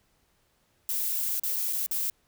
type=noise with dropouts; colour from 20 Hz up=violet; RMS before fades=-29 dBFS; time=0.89-2.1 s; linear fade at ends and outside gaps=1 ms; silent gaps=1.397-1.435 / 1.561-1.565 / 1.727-1.731 / 1.863-1.912 s; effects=pink hiss -69 dBFS RMS until 2.27 s